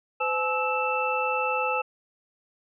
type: tone cluster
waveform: sine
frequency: 511 / 854 / 1305 / 2656 Hz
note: C5 / G#5 / E6 / E7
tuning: -41 / +48 / -18 / +12 cents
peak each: -29 dBFS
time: 0.2-1.82 s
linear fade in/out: 10 ms
effects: none